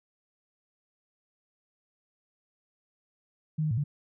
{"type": "tone with pitch steps", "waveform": "sine", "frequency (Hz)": [155.4, 153.7, 111.7, 144.9], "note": ["D#3", "D#3", "A2", "D3"], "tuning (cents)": [-2, -21, 27, -23], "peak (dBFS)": -25, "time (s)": [3.58, 3.84], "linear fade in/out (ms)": 10, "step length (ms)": 65, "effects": []}